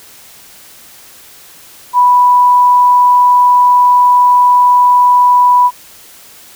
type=tone; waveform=sine; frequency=986 Hz; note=B5; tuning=3 cents flat; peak=-4 dBFS; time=1.93-5.71 s; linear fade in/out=50 ms; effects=white hiss -38 dBFS RMS until 6.55 s

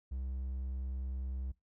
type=tone; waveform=triangle; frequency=65 Hz; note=C2; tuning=11 cents flat; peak=-34 dBFS; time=0.11-1.52 s; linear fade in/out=10 ms; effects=noise-tail reverb RT60 0.2 s tail -22 dB re dry

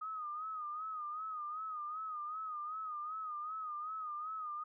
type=tone with vibrato; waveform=sine; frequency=1244.5 Hz; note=D#6; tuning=in tune; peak=-39 dBFS; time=0.01-4.64 s; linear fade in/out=10 ms; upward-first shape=sine; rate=2.6 Hz; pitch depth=76 cents each way; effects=none

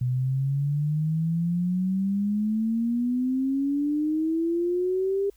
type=exponential sweep; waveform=sine; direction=up; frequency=123.47 to 402.4 Hz; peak=-22 dBFS; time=0.01-5.3 s; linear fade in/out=5 ms; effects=added 50 Hz sine -57 dBFS peak until 5.36 s + white hiss -65 dBFS RMS until 5.36 s

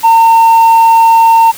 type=tone with tanh clipping; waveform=sine; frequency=910 Hz; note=A#5; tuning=42 cents flat; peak=-3 dBFS; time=0.03-1.52 s; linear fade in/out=20 ms; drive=2 dB; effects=white hiss -28 dBFS RMS until 1.57 s

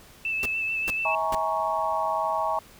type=tone with vibrato; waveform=sine; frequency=2637 Hz; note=E7; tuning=in tune; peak=-25 dBFS; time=0.25-1.15 s; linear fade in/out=2 ms; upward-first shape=sine; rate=6.9 Hz; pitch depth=24 cents each way
type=noise bursts; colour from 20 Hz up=pink; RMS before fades=-32 dBFS; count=3; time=0.43-1.348 s; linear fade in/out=0 ms; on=26 ms; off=420 ms
type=chord; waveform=sine; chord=A# half-diminished seventh; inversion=second; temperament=equal with one note detuned; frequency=644.2 / 830.6 / 932.3 / 1108.7 Hz; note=E5 / G#5 / A#5 / C#6; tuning=-40 / 0 / 0 / 0 cents; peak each=-29 dBFS; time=1.05-2.59 s; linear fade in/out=2 ms
effects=pink hiss -51 dBFS RMS until 2.79 s

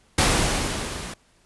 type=noise with level ramp; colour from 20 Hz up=pink; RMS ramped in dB=-17 to -35 dBFS; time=0.18-1.14 s; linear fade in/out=5 ms; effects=pink hiss -60 dBFS RMS until 1.45 s + resampled to 24000 Hz

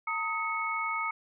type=tone cluster; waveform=sine; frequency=909 / 1262 / 2203 Hz; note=A#5 / D#6 / C#7; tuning=-44 / +24 / -11 cents; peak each=-36 / -32 / -33 dBFS; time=0.07-1.11 s; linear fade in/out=5 ms; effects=none

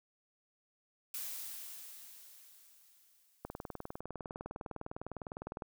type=noise with exponential decay; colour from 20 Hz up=blue; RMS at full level=-40 dBFS; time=1.14-4 s; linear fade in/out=2 ms; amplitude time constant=620 ms
type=click train; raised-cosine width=1 ms; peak=-27 dBFS; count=44; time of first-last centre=3.45-5.622 s; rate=19.8 Hz
effects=none

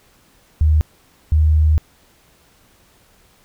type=tone pair in turn; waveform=sine; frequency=77 / 77.35 Hz; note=D#2 / D#2; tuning=-17 / -10 cents; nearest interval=unison; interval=7 cents; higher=second; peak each=-10 dBFS; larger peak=neither; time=0.61-0.81 / 1.32-1.78 s; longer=second; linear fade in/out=0 ms; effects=pink hiss -54 dBFS RMS until 3.44 s

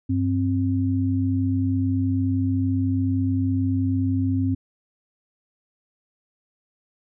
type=tone pair together; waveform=sine; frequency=98 / 264.3 Hz; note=G2 / C4; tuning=0 / +18 cents; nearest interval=octave + perfect fourth; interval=1718 cents; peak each=-22 dBFS; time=0.09-4.55 s; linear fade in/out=10 ms; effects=none

